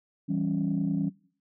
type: chord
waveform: sine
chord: C# diminished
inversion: first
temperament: equal with one note detuned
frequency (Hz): 164.81 / 194.87 / 277.2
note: E3 / G3 / C#4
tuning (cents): 0 / -10 / 0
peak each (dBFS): -29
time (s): 0.28-1.1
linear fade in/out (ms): 20
effects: noise-tail reverb RT60 0.5 s tail -21 dB re dry + tanh soft clip ceiling -18 dBFS